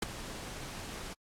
pink noise with ADSR envelope, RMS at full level -28 dBFS, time 0.02-1.14 s, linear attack 7 ms, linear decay 11 ms, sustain -15 dB, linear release 15 ms, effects low-pass 10000 Hz 12 dB/octave + AAC 64 kbps

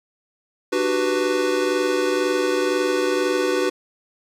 square chord, G major seventh, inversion second, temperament equal with one note detuned, 299 / 370 / 392 / 493.9 Hz, D4 / F#4 / G4 / B4, +31 / 0 / 0 / 0 cents, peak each -27 / -23 / -29 / -24 dBFS, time 0.72-3.7 s, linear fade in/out 10 ms, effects low-pass 8000 Hz 12 dB/octave + 8-bit

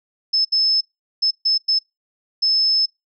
sine tone bursts at uneven times, 5230 Hz, E8, 15 cents flat, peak -14 dBFS, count 6, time 0.33-0.45 / 0.52-0.81 / 1.22-1.31 / 1.45-1.58 / 1.68-1.79 / 2.42-2.86 s, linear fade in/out 10 ms, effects noise-tail reverb RT60 0.2 s tail -24 dB re dry

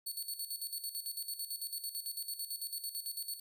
10% pulse tone with tremolo, 4435 Hz, C#8, in tune, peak -30 dBFS, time 0.06-3.4 s, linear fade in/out 10 ms, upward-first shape square, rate 9 Hz, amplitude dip 70%, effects none

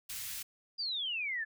white band-stop noise, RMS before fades -41 dBFS, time 0.09-0.43 s, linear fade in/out 10 ms, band 120 to 1800 Hz, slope 12 dB/octave
sine exponential sweep, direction down, 4882 to 1700 Hz, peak -33 dBFS, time 0.78-1.45 s, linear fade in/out 20 ms
effects none

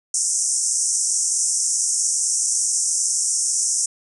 white band-pass noise, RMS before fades -21 dBFS, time 0.14-3.86 s, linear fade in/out 5 ms, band 5500 to 9400 Hz, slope 96 dB/octave, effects none

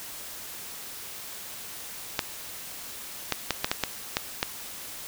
clicks, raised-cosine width 0.2 ms, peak -6 dBFS, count 8, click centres 2.192 / 3.323 / 3.507 / 3.645 / 3.715 / 3.837 / 4.169 / 4.429 s, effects white hiss -40 dBFS RMS until 5.07 s

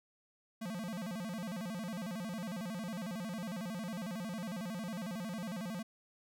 square tone with vibrato, 198.3 Hz, G3, 20 cents sharp, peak -39 dBFS, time 0.61-5.83 s, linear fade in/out 10 ms, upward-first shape square, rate 11 Hz, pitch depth 210 cents each way, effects none

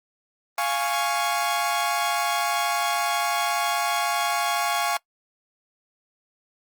sawtooth chord, Db major, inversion first, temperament equal, 698.5 / 830.6 / 1108.7 Hz, F5 / Ab5 / Db6, 0 / 0 / 0 cents, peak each -23 dBFS, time 0.58-4.97 s, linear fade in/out 2 ms, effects noise-tail reverb RT60 0.1 s tail -23 dB re dry + Opus 32 kbps

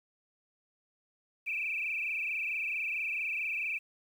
sine tone with frequency modulation, 2487 Hz, D#7, 1 cent flat, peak -31 dBFS, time 1.46-3.79 s, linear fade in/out 20 ms, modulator 24.5 Hz, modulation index 6.9, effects 10-bit

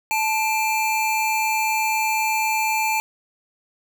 square tone pair together, 874 / 2374 Hz, A5 / D7, -12 / +18 cents, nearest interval octave + perfect fourth, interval 1730 cents, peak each -22 / -24 dBFS, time 0.11-3 s, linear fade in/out 0 ms, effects none

